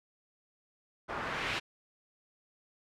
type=noise with low-pass filter sweep; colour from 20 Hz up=white; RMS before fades=-36 dBFS; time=1.08-1.6 s; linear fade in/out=20 ms; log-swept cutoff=1100 to 3000 Hz; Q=1.4; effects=none